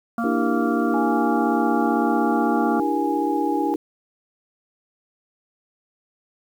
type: harmonic tone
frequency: 232 Hz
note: A#3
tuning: 8 cents flat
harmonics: 1 / 3 / 5 / 6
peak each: -23 / -28 / -30 / -31 dBFS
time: 0.18-2.8 s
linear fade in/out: 2 ms
type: chord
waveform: sine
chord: E half-diminished seventh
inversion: third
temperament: equal with one note detuned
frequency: 293.7 / 329.6 / 392 / 468.3 Hz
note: D4 / E4 / G4 / Bb4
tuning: 0 / 0 / 0 / +8 cents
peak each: -24 / -25 / -28 / -30 dBFS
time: 0.24-3.76 s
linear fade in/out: 2 ms
type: tone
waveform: sine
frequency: 830.6 Hz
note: G#5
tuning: in tune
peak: -24 dBFS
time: 0.94-3.74 s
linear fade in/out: 0 ms
effects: 8-bit